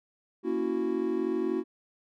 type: chord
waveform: triangle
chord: F# dominant seventh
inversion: first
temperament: equal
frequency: 233.1 / 277.2 / 329.6 / 370 Hz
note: A#3 / C#4 / E4 / F#4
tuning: 0 / 0 / 0 / 0 cents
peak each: -33 / -33 / -29 / -28 dBFS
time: 0.43-1.64 s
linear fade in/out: 50 ms
effects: none